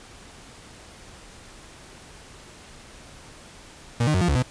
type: tone with pitch steps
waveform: 35% pulse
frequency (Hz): 118.3 / 152.8 / 91.9 / 175.1 / 71.4 / 126.4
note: A#2 / D#3 / F#2 / F3 / D2 / B2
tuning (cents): +26 / -31 / -11 / +5 / -48 / +41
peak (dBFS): -17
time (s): 4-4.426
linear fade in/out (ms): 5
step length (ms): 71
effects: pink hiss -46 dBFS RMS until 4.5 s + resampled to 22050 Hz